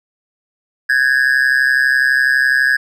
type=tone with amplitude modulation; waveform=triangle; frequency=1659 Hz; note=G#6; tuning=2 cents flat; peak=-5 dBFS; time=0.89-2.77 s; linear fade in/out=10 ms; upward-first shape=sine; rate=132 Hz; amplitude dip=90%; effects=none